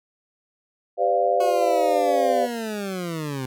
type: chord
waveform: sine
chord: G dominant seventh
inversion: none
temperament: equal with one note detuned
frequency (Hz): 392 / 506.3 / 587.3 / 698.5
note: G4 / B4 / D5 / F5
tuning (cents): 0 / +43 / 0 / 0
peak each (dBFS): -27 / -23 / -23 / -21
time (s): 0.97-2.48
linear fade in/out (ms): 50
type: linear sweep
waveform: 20% pulse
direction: down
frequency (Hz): 367.9 to 126.4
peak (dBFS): -22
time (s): 1.4-3.46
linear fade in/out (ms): 5
effects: none